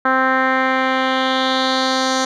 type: tone with low-pass filter sweep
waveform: 10% pulse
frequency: 261.6 Hz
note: C4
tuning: in tune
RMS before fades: -17 dBFS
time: 0.05-2.25 s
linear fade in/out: 5 ms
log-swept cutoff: 1500 to 5800 Hz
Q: 2.7
effects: none